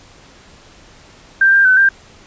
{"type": "tone with pitch steps", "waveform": "sine", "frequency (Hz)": [1578, 1591, 1516, 1586], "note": ["G6", "G6", "F#6", "G6"], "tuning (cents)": [11, 25, 42, 20], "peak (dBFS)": -7, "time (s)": [1.41, 1.89], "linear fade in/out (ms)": 5, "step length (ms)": 120, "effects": ["pink hiss -44 dBFS RMS until 2.26 s", "resampled to 16000 Hz"]}